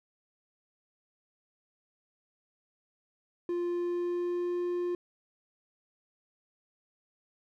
triangle tone with pitch glide, 349.2 to 352.8 Hz, F4 to F4, 0 to +18 cents, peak -27 dBFS, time 3.49-4.95 s, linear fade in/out 2 ms, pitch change +18 cents, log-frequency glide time 3.65-4.61 s, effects none

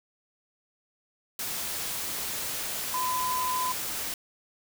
sine tone in noise, 1010 Hz, B5, 39 cents sharp, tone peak -27 dBFS, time 2.94-3.72 s, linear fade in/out 2 ms, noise white, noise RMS -33 dBFS, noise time 1.39-4.14 s, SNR +3 dB, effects none

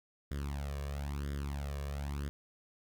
sawtooth tone with flanger, 70.9 Hz, C#2, 40 cents sharp, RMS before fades -38 dBFS, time 0.31-2.29 s, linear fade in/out 0 ms, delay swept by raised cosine 0.58 to 1.78 ms, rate 1 Hz, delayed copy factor +0.85, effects none

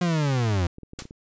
40% pulse linear sweep, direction down, 180.2 to 82.41 Hz, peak -20 dBFS, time 0.01-0.67 s, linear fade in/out 5 ms
clicks, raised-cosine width 3 ms, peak -28 dBFS, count 7, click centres 0.784 / 0.833 / 0.934 / 0.989 / 1.022 / 1.054 / 1.109 s
white noise with exponential decay, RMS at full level -30 dBFS, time 0.99-1.11 s, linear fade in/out 0 ms, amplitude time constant 24 ms
effects resampled to 16000 Hz

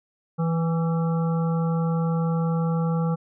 harmonic tone with a mistuned harmonic, 164.81 Hz, E3, in tune, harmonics 1 / 3 / 5 / 7 / 8, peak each -21 / -31 / -35 / -38 / -39 dBFS, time 0.38-3.16 s, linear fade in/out 20 ms, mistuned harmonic 8, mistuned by +33 cents, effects none

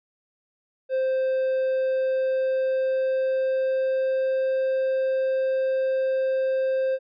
triangle tone with pitch glide, 523.3 to 526.6 Hz, C5 to C5, 0 to +11 cents, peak -19 dBFS, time 0.89-6.99 s, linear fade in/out 50 ms, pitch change +11 cents, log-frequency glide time 1.63-4.57 s, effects resampled to 11025 Hz

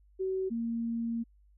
sine tone pair in turn, 378.6 / 231.3 Hz, F#4 / A#3, +40 / -13 cents, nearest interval major sixth, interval 853 cents, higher first, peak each -29 / -30 dBFS, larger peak first, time 0.19-0.5 / 0.5-1.24 s, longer second, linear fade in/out 20 ms, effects added 50 Hz sine -59 dBFS peak until 1.57 s

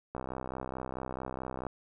click train, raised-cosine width 1 ms, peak -23 dBFS, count 99, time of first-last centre 0.15-1.667 s, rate 64.6 Hz, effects none

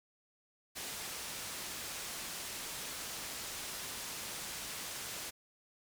white low-pass noise, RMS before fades -43 dBFS, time 0.75-5.31 s, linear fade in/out 20 ms, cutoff 9700 Hz, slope 12 dB/octave, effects none

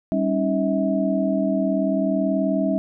sine tone cluster, 195.8 / 274.1 / 314.6 / 644 Hz, G3 / C#4 / D#4 / E5, -2 / -19 / +19 / -41 cents, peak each -23 / -23 / -27 / -24 dBFS, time 0.12-2.78 s, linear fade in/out 0 ms, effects none

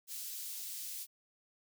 white high-pass noise, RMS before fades -43 dBFS, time 0.07-1.07 s, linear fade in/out 50 ms, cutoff 4100 Hz, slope 12 dB/octave, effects none

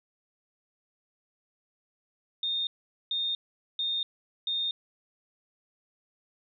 sine tone bursts, 3661 Hz, A#7, 32 cents flat, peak -27 dBFS, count 4, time 2.43-4.71 s, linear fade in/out 2 ms, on 240 ms, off 440 ms, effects none

